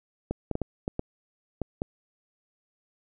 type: clicks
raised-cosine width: 2 ms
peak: -15 dBFS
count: 8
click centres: 0.31 / 0.513 / 0.554 / 0.617 / 0.879 / 0.994 / 1.617 / 1.819 s
effects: none